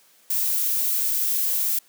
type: noise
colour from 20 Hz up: violet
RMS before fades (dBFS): -23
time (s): 0.3-1.79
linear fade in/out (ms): 5
effects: white hiss -57 dBFS RMS until 1.88 s + high-pass 200 Hz 12 dB/octave